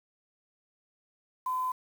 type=tone with quantisation; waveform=sine; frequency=1018 Hz; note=C6; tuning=48 cents flat; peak=-28 dBFS; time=1.46-1.72 s; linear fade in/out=5 ms; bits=8; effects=none